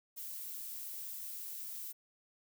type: noise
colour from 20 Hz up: violet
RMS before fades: -44 dBFS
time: 0.16-1.93 s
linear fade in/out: 20 ms
effects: none